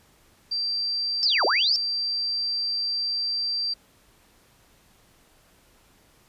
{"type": "tone", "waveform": "sine", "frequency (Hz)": 4699, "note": "D8", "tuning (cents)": 0, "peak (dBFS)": -24, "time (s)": [0.51, 3.74], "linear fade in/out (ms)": 10}
{"type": "linear two-way sweep", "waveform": "sine", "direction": "down then up", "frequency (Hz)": [5460, 329.6, 5460], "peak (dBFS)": -20, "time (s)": [1.23, 1.76], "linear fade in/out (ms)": 0, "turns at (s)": 1.45}
{"effects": ["pink hiss -59 dBFS RMS until 6.28 s", "resampled to 32000 Hz"]}